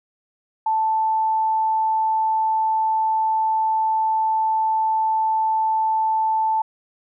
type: tone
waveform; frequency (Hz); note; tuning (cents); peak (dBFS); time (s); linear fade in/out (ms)
sine; 880; A5; 0; -17; 0.66-6.62; 5
effects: none